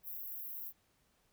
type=high-pass noise; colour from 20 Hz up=white; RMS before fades=-44 dBFS; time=0.03-0.73 s; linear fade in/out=50 ms; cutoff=12000 Hz; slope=96 dB/octave; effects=pink hiss -74 dBFS RMS until 1.32 s